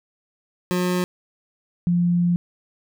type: tone pair in turn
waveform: 25% pulse / sine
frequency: 180.1 / 174.47 Hz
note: F#3 / F3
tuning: -46 / -1 cents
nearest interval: minor second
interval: 55 cents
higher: first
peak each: -16 dBFS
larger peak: neither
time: 0.71-1.04 / 1.87-2.36 s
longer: second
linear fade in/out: 0 ms
effects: none